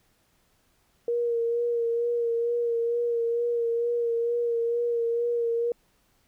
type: tone with vibrato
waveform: sine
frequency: 470 Hz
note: A#4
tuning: 14 cents sharp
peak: -23 dBFS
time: 1.08-5.72 s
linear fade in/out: 2 ms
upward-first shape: sine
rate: 2.2 Hz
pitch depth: 25 cents each way
effects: pink hiss -67 dBFS RMS until 6.27 s